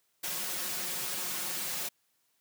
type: noise with comb filter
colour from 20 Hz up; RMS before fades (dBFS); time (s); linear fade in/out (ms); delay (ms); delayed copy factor
white; -35; 0.23-1.89; 10; 5.5; +0.65
effects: white hiss -74 dBFS RMS until 2.4 s + high-pass 100 Hz 12 dB/octave